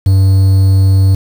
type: tone with quantisation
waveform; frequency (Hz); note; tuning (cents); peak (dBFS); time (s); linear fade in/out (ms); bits
triangle; 96.1; G2; -34; -3; 0.06-1.15; 5; 5
effects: none